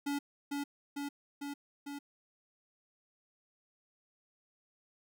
square tone with echo, 284.7 Hz, C#4, 46 cents sharp, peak -33 dBFS, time 0.06-0.19 s, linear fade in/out 10 ms, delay 450 ms, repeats 4, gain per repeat -2 dB, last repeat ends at 1.99 s, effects none

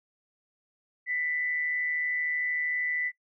sine tone with amplitude modulation, 1986 Hz, B6, 9 cents sharp, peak -25 dBFS, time 1.06-3.12 s, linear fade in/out 50 ms, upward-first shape sine, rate 153 Hz, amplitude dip 45%, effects noise-tail reverb RT60 0.1 s tail -20 dB re dry

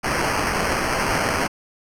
blue noise with sample-and-hold, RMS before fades -22 dBFS, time 0.03-1.48 s, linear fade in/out 20 ms, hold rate 3675 Hz, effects low-pass 11000 Hz 12 dB/octave

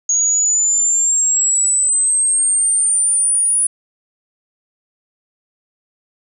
sine exponential sweep, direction up, 6645 to 9810 Hz, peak -12 dBFS, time 0.09-3.67 s, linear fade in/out 5 ms, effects none

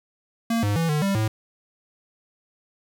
square tone with pitch steps, 229.7 / 102.7 / 165.4 / 150.4 / 196.9 / 109.3 Hz, A#3 / G#2 / E3 / D3 / G3 / A2, -25 / -19 / +6 / +42 / +8 / -11 cents, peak -21 dBFS, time 0.5-1.28 s, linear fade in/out 5 ms, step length 130 ms, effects none

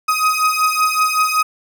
35% pulse beating tone pair, 1255 / 1260.3 Hz, D#6 / D#6, +15 / +22 cents, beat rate 5.3 Hz, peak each -15 / -16 dBFS, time 0.08-1.43 s, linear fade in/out 10 ms, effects none

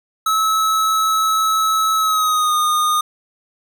square tone with pitch glide, 1297 to 1227 Hz, E6 to D#6, -28 to -25 cents, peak -15 dBFS, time 0.26-3.01 s, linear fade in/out 5 ms, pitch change -97 cents, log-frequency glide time 1.97-2.55 s, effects none

